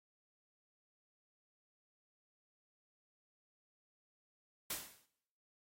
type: noise with exponential decay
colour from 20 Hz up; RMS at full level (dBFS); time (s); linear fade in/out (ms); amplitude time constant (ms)
white; -37; 4.7-5.06; 5; 78
effects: noise-tail reverb RT60 0.8 s tail -21 dB re dry + AAC 48 kbps